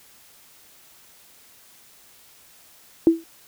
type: tone with exponential decay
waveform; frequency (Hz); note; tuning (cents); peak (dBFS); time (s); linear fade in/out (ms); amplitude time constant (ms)
sine; 329.6; E4; 0; -7; 3.07-3.24; 1; 36
effects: white hiss -52 dBFS RMS until 3.47 s